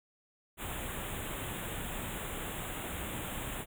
pink band-stop noise, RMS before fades -39 dBFS, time 0.57-3.66 s, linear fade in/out 50 ms, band 3700 to 7000 Hz, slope 96 dB/octave, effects none

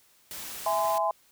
white noise, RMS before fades -39 dBFS, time 0.31-0.98 s, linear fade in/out 0 ms
sine chord, E augmented, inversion none, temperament equal with one note detuned, 659.3 / 830.6 / 1028.5 Hz, E5 / G#5 / B#5, 0 / 0 / -30 cents, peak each -28 dBFS, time 0.66-1.11 s, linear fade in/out 2 ms
effects white hiss -62 dBFS RMS until 1.31 s

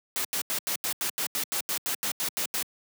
white noise bursts, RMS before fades -29 dBFS, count 15, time 0.16-2.626 s, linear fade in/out 0 ms, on 86 ms, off 84 ms, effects high-pass 150 Hz 12 dB/octave

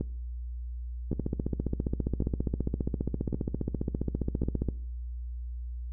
two click trains, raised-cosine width 3 ms, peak -17 / -16 dBFS, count 5 / 54, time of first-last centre 0.01-4.435 / 1.13-4.687 s, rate 0.904 / 14.9 Hz, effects noise-tail reverb RT60 0.6 s tail -21 dB re dry + added 60 Hz sine -34 dBFS peak until 5.92 s

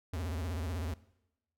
square tone with vibrato, 83.4 Hz, E2, 21 cents sharp, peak -35 dBFS, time 0.13-0.94 s, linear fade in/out 5 ms, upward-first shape sine, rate 16 Hz, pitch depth 210 cents each way, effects noise-tail reverb RT60 0.9 s tail -20 dB re dry

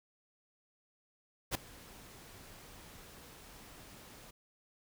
pink noise with ADSR envelope, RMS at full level -31 dBFS, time 1.51-4.31 s, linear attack 39 ms, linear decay 6 ms, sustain -23 dB, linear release 8 ms, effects none

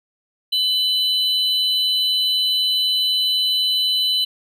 triangle tone pair together, 2996 / 4008 Hz, F#7 / B7, +21 / +25 cents, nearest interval perfect fourth, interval 504 cents, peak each -18 dBFS, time 0.52-4.25 s, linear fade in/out 10 ms, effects none

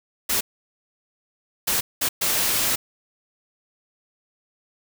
white noise bursts at uneven times, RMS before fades -22 dBFS, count 4, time 0.29-0.41 / 1.67-1.81 / 2.01-2.09 / 2.21-2.76 s, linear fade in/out 10 ms, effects none

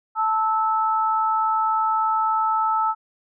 sine tone pair together, 880 / 1308.3 Hz, A5 / E6, 0 / -13 cents, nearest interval perfect fifth, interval 687 cents, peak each -21 dBFS, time 0.15-2.95 s, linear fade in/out 50 ms, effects none

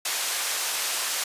white band-pass noise, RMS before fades -28 dBFS, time 0.05-1.24 s, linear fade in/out 5 ms, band 630 to 10000 Hz, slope 12 dB/octave, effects resampled to 32000 Hz

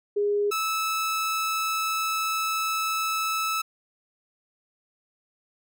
sine / sawtooth tone pair in turn, 410.5 / 1307 Hz, G#4 / E6, -20 / -15 cents, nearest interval octave + minor sixth, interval 2005 cents, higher second, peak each -21 dBFS, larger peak neither, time 0.16-0.51 / 0.51-3.62 s, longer second, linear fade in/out 10 ms, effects none

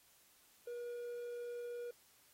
triangle tone, 480.2 Hz, B4, 49 cents flat, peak -40 dBFS, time 0.67-1.91 s, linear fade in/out 5 ms, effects white hiss -68 dBFS RMS until 2.33 s + AAC 48 kbps

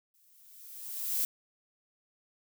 violet noise with exponential growth, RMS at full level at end -28 dBFS, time 0.14-1.25 s, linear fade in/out 2 ms, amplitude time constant 240 ms, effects none

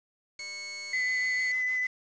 20% pulse tone, 2200 Hz, C#7, 14 cents flat, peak -31 dBFS, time 0.39-1.52 s, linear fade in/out 5 ms
sine tone with vibrato, 2013 Hz, B6, 33 cents sharp, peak -26 dBFS, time 0.93-1.87 s, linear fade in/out 5 ms, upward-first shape triangle, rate 6.6 Hz, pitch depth 14 cents each way
effects resampled to 16000 Hz + 8-bit

